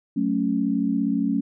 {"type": "chord", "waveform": "sine", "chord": "F# minor", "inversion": "none", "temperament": "equal", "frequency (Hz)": [185, 220, 277.2], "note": ["F#3", "A3", "C#4"], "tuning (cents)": [0, 0, 0], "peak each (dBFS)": [-27, -24, -23], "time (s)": [0.16, 1.41], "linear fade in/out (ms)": 10, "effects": []}